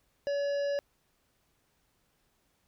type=harmonic tone with a mistuned harmonic; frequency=568 Hz; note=C#5; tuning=42 cents sharp; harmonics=1 / 3 / 5 / 7 / 9 / 10; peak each=-28 / -43 / -51 / -55 / -50 / -58 dBFS; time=0.27-0.79 s; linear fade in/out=0 ms; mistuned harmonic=9; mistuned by=-40 cents; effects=pink hiss -73 dBFS RMS until 2.67 s